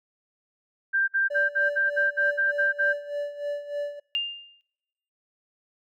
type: tone bursts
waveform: sine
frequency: 1580 Hz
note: G6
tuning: 13 cents sharp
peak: -20 dBFS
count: 10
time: 0.93-2.934 s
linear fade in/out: 20 ms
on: 150 ms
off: 56 ms
type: tone with tremolo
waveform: triangle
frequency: 580 Hz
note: D5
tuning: 22 cents flat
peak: -24 dBFS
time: 1.3-4 s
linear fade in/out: 10 ms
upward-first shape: sine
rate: 3.3 Hz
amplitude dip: 75%
type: tone with exponential decay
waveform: sine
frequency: 2805 Hz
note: F7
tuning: 7 cents sharp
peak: -21 dBFS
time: 4.15-4.61 s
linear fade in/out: 0 ms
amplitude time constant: 100 ms
effects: noise-tail reverb RT60 1.0 s tail -25 dB re dry